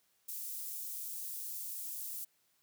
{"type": "high-pass noise", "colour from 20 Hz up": "white", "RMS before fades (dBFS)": -42, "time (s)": [0.28, 2.25], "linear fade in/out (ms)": 10, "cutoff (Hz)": 9100, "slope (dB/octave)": 12, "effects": ["white hiss -74 dBFS RMS until 2.62 s", "high-pass 60 Hz 12 dB/octave"]}